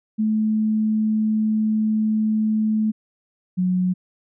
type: tone pair in turn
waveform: sine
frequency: 216.6 / 182.71 Hz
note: A3 / F#3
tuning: -27 / -22 cents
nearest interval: minor third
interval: 295 cents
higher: first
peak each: -17 dBFS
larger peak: neither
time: 0.18-2.92 / 3.57-3.94 s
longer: first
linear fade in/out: 20 ms
effects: none